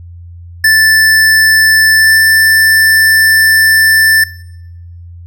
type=tone with pitch glide; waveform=square; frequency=1760 to 1770.2 Hz; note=A6 to A6; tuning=0 to +10 cents; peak=-5 dBFS; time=0.64-4.24 s; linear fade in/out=5 ms; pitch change=+10 cents; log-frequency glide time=1.96-2.16 s; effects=noise-tail reverb RT60 0.9 s tail -21 dB re dry + added 86 Hz sine -28 dBFS peak until 5.26 s